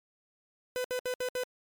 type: tone bursts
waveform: 45% pulse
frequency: 502 Hz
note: B4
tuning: 28 cents sharp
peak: -30 dBFS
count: 5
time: 0.76-1.435 s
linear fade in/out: 0 ms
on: 83 ms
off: 65 ms
effects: MP3 96 kbps